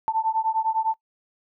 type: beating tone pair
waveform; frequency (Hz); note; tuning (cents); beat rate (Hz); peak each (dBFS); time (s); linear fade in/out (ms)
sine; 883 / 892.9; A5 / A5; +6 / +25; 9.9; -24; 0.08-0.94; 0
effects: noise-tail reverb RT60 0.1 s tail -18 dB re dry